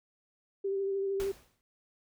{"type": "tone with vibrato", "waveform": "sine", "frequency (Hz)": 392, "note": "G4", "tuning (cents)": 0, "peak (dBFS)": -29, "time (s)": [0.64, 1.32], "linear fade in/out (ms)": 10, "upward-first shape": "sine", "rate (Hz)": 13, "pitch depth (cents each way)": 21}
{"type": "noise with exponential decay", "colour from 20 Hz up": "pink", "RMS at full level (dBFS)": -40, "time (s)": [1.2, 1.61], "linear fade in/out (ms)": 0, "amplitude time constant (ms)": 87}
{"effects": []}